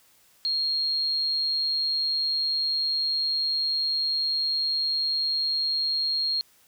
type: tone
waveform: sine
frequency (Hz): 4250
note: C8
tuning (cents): +26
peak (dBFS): -23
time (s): 0.45-6.41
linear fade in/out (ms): 0
effects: white hiss -60 dBFS RMS until 6.67 s